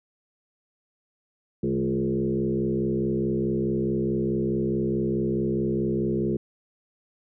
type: tone with frequency modulation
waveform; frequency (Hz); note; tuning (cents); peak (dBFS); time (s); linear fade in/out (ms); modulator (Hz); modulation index
sine; 280.7; C#4; +22; -22; 1.63-6.37; 5; 64.7; 2.3
effects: none